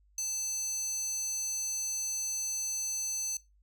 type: tone with high-pass filter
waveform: square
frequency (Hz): 880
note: A5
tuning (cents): 0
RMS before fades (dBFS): -34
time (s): 0.18-3.37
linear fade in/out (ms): 2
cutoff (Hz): 6000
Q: 6.2
effects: noise-tail reverb RT60 0.2 s tail -18 dB re dry + added 50 Hz sine -62 dBFS peak until 3.62 s